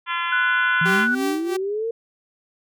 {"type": "harmonic tone", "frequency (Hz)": 342.2, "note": "F4", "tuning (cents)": -35, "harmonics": [3, 4, 5, 6, 7, 8, 9, 10], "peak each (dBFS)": [-26, -28, -30, -32, -33, -34, -35, -36], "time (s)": [0.06, 1.08], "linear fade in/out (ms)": 50}
{"type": "tone", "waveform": "sine", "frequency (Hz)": 1480, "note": "F#6", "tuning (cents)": 0, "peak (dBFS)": -18, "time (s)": [0.32, 1.15], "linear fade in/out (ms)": 5}
{"type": "linear sweep", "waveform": "sine", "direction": "up", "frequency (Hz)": [157.3, 466.2], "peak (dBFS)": -22, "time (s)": [0.81, 1.91], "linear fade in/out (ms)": 5}
{"type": "tone with tremolo", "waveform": "sawtooth", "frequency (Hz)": 387, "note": "G4", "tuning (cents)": -22, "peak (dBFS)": -18, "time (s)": [0.85, 1.57], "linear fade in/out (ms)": 10, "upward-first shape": "sine", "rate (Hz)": 3, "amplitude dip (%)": 85}
{"effects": []}